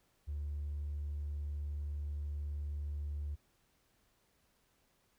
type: tone with hard clipping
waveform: sine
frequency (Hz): 73.42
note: D2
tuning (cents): 0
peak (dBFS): -37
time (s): 0.27-3.36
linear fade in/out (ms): 20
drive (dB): 1
effects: pink hiss -74 dBFS RMS until 5.18 s